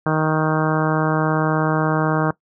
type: harmonic tone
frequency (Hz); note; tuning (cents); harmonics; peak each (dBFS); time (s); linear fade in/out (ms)
156.4; D#3; +9; 1 / 2 / 3 / 4 / 5 / 6 / 7 / 8 / 9 / 10; -20 / -23 / -25 / -26 / -27 / -28 / -28 / -29 / -30 / -30; 0.06-2.31; 2
effects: noise-tail reverb RT60 0.1 s tail -20 dB re dry